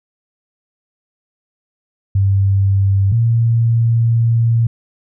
sine tone pair in turn, 98 / 115.7 Hz, G2 / A#2, 0 / -13 cents, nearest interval minor third, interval 287 cents, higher second, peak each -10 / -10 dBFS, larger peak neither, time 2.15-3.12 / 3.12-4.67 s, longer second, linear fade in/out 5 ms, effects none

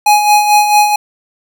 square tone with tremolo, 835 Hz, G#5, 9 cents sharp, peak -5 dBFS, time 0.06-0.96 s, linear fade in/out 5 ms, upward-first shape sine, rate 4.5 Hz, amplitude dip 55%, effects none

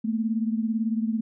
sine beating tone pair, 220 / 238 Hz, A3 / A#3, 0 / +36 cents, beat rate 18 Hz, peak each -24 / -29 dBFS, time 0.04-1.21 s, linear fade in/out 10 ms, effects none

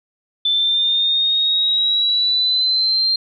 sine exponential sweep, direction up, 3520 to 4186 Hz, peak -14 dBFS, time 0.45-3.16 s, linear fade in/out 5 ms, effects none

